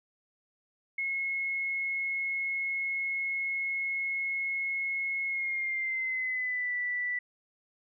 sine tone with pitch glide, 2173 to 1969.8 Hz, C#7 to B6, -35 to -5 cents, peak -29 dBFS, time 0.98-7.19 s, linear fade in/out 5 ms, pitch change -170 cents, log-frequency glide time 5.27-6.74 s, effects none

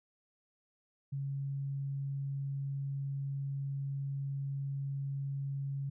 sine tone, 138.4 Hz, C#3, 2 cents flat, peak -34 dBFS, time 1.12-5.9 s, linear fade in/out 10 ms, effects none

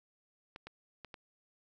clicks, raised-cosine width 0.3 ms, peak -30 dBFS, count 4, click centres 0.561 / 0.67 / 1.047 / 1.142 s, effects none

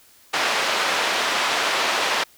pink band-pass noise, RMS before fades -22 dBFS, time 0.33-2.24 s, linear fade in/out 10 ms, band 680 to 4400 Hz, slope 12 dB/octave, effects white hiss -53 dBFS RMS until 2.37 s

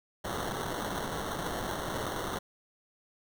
white noise with sample-and-hold, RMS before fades -35 dBFS, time 0.24-2.39 s, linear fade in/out 10 ms, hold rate 2450 Hz, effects none

